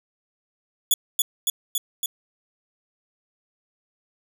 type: tone with echo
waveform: 10% pulse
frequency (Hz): 3411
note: G#7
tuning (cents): +46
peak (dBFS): -8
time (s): 0.91-0.94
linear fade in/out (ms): 2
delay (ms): 280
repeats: 4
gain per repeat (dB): -2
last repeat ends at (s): 2.06
effects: none